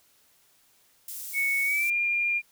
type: high-pass noise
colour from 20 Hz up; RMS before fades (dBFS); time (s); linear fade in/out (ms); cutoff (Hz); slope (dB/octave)
pink; -38; 1.08-1.9; 2; 10000; 12
type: tone with pitch glide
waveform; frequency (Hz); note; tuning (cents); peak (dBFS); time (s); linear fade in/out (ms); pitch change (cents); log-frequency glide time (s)
sine; 2217 to 2404; C#7 to D7; 0 to +40; -23; 1.33-2.42; 50; +140; 1.64-1.92
effects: white hiss -63 dBFS RMS until 2.51 s